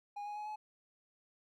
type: tone with pitch steps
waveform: triangle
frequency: 820 / 830.5 / 841.1 / 851.9 Hz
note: G#5 / G#5 / G#5 / G#5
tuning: -22 / 0 / +22 / +44 cents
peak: -38 dBFS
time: 0.16-0.56 s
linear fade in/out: 10 ms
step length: 100 ms
effects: none